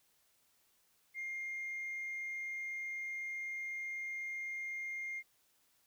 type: tone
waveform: sine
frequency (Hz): 2118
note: C7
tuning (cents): +21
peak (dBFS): -37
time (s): 1.14-5.23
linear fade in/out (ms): 50
effects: tanh soft clip ceiling -36 dBFS + white hiss -73 dBFS RMS until 5.86 s